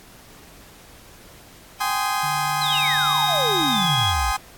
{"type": "chord", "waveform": "35% pulse", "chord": "Ab major seventh", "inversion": "third", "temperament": "just", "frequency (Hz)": [778.7, 830.6, 1038.3, 1245.9], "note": ["G5", "Ab5", "C6", "Eb6"], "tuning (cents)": [-12, 0, -14, 2], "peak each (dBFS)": -25, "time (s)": [1.8, 4.37], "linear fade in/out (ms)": 10}
{"type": "tone", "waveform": "sine", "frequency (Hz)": 146.83, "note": "D3", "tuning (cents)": 0, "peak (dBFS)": -32, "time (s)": [2.23, 4.04], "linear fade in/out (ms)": 5}
{"type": "exponential sweep", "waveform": "sine", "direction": "down", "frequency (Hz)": [4208, 52.3], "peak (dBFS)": -23, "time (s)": [2.61, 4.32], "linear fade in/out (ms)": 10}
{"type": "tone with pitch glide", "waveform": "sine", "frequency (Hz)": [3729, 3322], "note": ["A#7", "G#7"], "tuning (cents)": [0, 0], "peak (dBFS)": -22, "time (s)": [2.67, 4.14], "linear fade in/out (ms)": 50, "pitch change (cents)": -200, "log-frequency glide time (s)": [3.7, 3.88]}
{"effects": ["pink hiss -47 dBFS RMS until 4.57 s", "AAC 64 kbps"]}